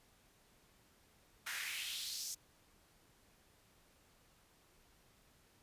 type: noise with high-pass filter sweep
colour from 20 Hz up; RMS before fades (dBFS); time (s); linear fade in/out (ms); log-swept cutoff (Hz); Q
pink; -43; 1.46-2.35; 10; 1500 to 6300; 2.8
effects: pink hiss -69 dBFS RMS until 5.62 s + resampled to 32000 Hz